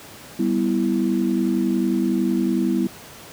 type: chord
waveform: sine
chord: E minor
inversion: first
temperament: equal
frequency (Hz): 196 / 246.9 / 329.6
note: G3 / B3 / E4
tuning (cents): 0 / 0 / 0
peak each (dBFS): -22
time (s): 0.39-2.87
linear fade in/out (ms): 5
effects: pink hiss -41 dBFS RMS until 3.32 s + high-pass 100 Hz 12 dB/octave